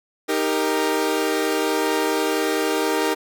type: chord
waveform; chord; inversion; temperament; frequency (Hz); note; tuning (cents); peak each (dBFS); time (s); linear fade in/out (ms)
sawtooth; Eb major; none; equal with one note detuned; 311.1 / 395.4 / 466.2; Eb4 / G4 / Bb4; 0 / +15 / 0; -20; 0.28-3.15; 20
effects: none